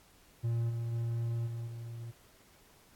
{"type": "tone with level steps", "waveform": "triangle", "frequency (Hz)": 116.54, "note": "A#2", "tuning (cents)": 0, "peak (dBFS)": [-27, -31, -29, -34, -38], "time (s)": [0.43, 2.12], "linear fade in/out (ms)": 20, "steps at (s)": [0.69, 0.92, 1.46, 1.66], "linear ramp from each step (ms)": 20, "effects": ["pink hiss -62 dBFS RMS until 2.95 s", "AAC 64 kbps"]}